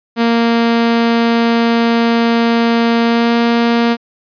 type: tone with pitch glide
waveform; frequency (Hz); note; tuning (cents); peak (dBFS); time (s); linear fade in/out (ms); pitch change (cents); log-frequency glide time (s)
sawtooth; 232.2 to 234.2; A#3 to A#3; -7 to +8; -6; 0.16-3.97; 50; +15; 3.03-3.33
effects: resampled to 11025 Hz